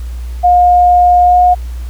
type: tone with pitch glide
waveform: sine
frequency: 713 to 719.2 Hz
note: F5 to F#5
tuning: +36 to -49 cents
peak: -4 dBFS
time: 0.43-1.55 s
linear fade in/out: 20 ms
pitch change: +15 cents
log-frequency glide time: 1.23-1.38 s
effects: added 60 Hz sine -19 dBFS peak until 1.89 s + pink hiss -41 dBFS RMS until 1.89 s